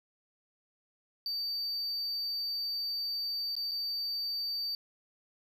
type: tone with dropouts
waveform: triangle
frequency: 4614 Hz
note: D8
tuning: 31 cents flat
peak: -31 dBFS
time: 1.26-4.75 s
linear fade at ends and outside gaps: 1 ms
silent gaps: 3.553-3.565 / 3.712-3.716 s
effects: none